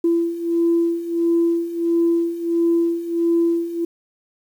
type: beating tone pair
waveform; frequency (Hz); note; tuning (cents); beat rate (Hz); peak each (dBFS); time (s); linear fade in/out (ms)
sine; 336.4 / 337.9; E4 / E4; +35 / +43; 1.5; -21 / -17; 0.04-3.85; 5
effects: tanh soft clip ceiling -9 dBFS + 8-bit